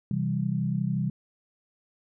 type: chord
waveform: sine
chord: C major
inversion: none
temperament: equal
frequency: 130.81 / 164.81 / 196 Hz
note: C3 / E3 / G3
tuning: 0 / 0 / 0 cents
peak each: -29 dBFS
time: 0.11-1.1 s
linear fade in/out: 2 ms
effects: none